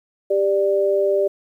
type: tone pair together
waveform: sine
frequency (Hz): 395.3 / 590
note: G4 / D5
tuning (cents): +15 / +8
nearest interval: perfect fifth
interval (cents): 693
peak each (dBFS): -18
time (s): 0.3-1.28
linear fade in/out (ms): 10
effects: 9-bit